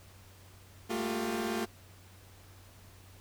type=tone cluster; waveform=sawtooth; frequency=207.9 / 225.5 / 353.7 / 394.8 Hz; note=G#3 / A3 / F4 / G4; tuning=+2 / +43 / +22 / +12 cents; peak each=-40 / -31 / -32 / -35 dBFS; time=0.89-1.66 s; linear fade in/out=20 ms; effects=added 94 Hz sine -55 dBFS peak until 3.2 s + pink hiss -58 dBFS RMS until 3.2 s